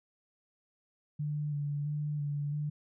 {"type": "tone with vibrato", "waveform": "sine", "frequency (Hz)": 146.83, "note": "D3", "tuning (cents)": 0, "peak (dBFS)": -31, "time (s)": [1.19, 2.7], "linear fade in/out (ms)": 10, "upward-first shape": "square", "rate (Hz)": 1.5, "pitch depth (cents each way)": 22, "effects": []}